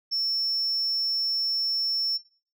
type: tone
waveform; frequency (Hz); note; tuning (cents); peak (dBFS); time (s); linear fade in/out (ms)
sine; 5400; E8; +41; -23; 0.11-2.18; 20
effects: noise-tail reverb RT60 0.4 s tail -19 dB re dry + tanh soft clip ceiling -21 dBFS